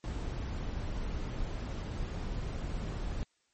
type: noise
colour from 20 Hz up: brown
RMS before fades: -36 dBFS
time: 0.04-3.23 s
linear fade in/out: 0 ms
effects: white hiss -74 dBFS RMS until 3.53 s + MP3 32 kbps